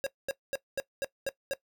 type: tone bursts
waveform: square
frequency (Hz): 546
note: C#5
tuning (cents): -26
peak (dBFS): -29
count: 7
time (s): 0.04-1.535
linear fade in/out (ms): 0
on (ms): 25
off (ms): 220
effects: noise-tail reverb RT60 0.1 s tail -18 dB re dry